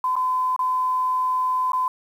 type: tone with dropouts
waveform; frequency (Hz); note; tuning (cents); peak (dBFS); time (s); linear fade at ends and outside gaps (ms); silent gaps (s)
sine; 1018; C6; -48; -19; 0.04-1.88; 2; 0.156-0.164 / 0.563-0.591 / 1.72-1.732
effects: 8-bit